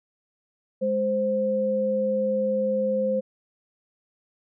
sine tone pair together, 207.7 / 522.4 Hz, G#3 / C5, 0 / -3 cents, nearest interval octave + major third, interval 1597 cents, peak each -28 / -22 dBFS, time 0.81-3.21 s, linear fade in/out 20 ms, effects none

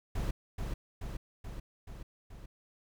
brown noise with echo, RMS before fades -33 dBFS, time 0.15-0.31 s, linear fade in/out 5 ms, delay 430 ms, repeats 5, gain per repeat -3 dB, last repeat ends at 2.46 s, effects none

